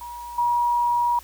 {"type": "tone with level steps", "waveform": "sine", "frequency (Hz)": 958, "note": "A#5", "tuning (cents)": 47, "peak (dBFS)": [-33, -18], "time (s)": [0.01, 1.19], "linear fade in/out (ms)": 2, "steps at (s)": 0.38, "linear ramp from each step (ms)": 5, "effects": ["added 60 Hz sine -48 dBFS peak until 1.23 s", "white hiss -48 dBFS RMS until 1.23 s"]}